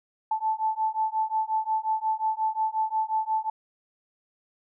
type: beating tone pair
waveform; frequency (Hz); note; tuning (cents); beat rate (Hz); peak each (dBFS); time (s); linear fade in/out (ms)
sine; 873 / 878.6; A5 / A5; -14 / -3; 5.6; -27; 0.31-3.5; 5
effects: none